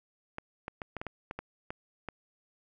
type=clicks; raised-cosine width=0.5 ms; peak=-22 dBFS; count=10; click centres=0.384 / 0.681 / 0.818 / 0.967 / 1.015 / 1.067 / 1.311 / 1.39 / 1.705 / 2.087 s; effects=none